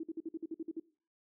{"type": "tone bursts", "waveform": "sine", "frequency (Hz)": 324.5, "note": "E4", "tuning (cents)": -27, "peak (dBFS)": -36, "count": 10, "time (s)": [0, 0.799], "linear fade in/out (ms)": 5, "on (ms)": 34, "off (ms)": 51, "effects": ["noise-tail reverb RT60 0.4 s tail -19 dB re dry"]}